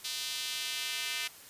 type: tone with high-pass filter sweep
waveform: square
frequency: 138.2 Hz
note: C#3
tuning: 5 cents flat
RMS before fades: -36 dBFS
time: 0.04-1.28 s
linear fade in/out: 10 ms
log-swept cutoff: 3800 to 2500 Hz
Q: 1.7
effects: white hiss -52 dBFS RMS until 1.49 s + resampled to 32000 Hz